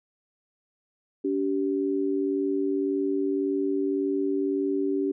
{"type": "tone pair together", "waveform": "sine", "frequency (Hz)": [285.3, 387.1], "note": ["C#4", "G4"], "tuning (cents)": [50, -22], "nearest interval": "perfect fourth", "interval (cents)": 528, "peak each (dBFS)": -26, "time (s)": [1.24, 5.12], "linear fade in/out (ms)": 10, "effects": []}